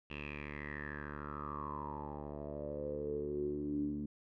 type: tone with low-pass filter sweep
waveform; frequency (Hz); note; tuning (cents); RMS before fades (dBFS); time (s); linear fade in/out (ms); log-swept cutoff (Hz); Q
10% pulse; 73.42; D2; 0; -41; 0.1-4.06; 5; 2800 to 250; 9.4
effects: none